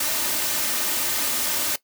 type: noise with comb filter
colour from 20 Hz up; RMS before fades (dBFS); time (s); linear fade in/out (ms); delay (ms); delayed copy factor
white; -24; 0-1.76; 5; 3.3; +0.55
effects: noise-tail reverb RT60 0.1 s tail -18 dB re dry + high-pass 100 Hz 12 dB/octave